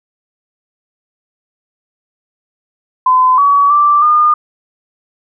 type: tone with pitch steps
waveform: sine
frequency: 1020 / 1134 / 1173 / 1215 Hz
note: C6 / C#6 / D6 / D#6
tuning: -44 / +39 / -2 / -42 cents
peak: -6 dBFS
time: 3.06-4.34 s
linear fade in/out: 5 ms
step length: 320 ms
effects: none